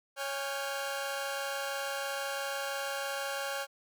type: tone cluster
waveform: sawtooth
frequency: 554 / 818 / 1397 / 1553 Hz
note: C#5 / G#5 / F6 / G6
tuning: -1 / -26 / 0 / -17 cents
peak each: -33 / -36 / -37 / -39 dBFS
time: 0.16-3.67 s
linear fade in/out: 50 ms
effects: none